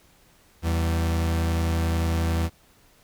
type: tone pair together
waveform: 40% pulse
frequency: 82.41 / 196.01 Hz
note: E2 / G3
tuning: 0 / 0 cents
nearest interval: octave + minor third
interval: 1500 cents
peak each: -21 / -32 dBFS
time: 0.62-2.5 s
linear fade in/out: 50 ms
effects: pink hiss -58 dBFS RMS until 3.03 s